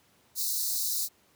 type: high-pass noise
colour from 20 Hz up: white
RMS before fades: -30 dBFS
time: 0.35-1.09 s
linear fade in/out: 50 ms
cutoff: 3900 Hz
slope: 96 dB/octave
effects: pink hiss -64 dBFS RMS until 1.35 s + high-pass 100 Hz 12 dB/octave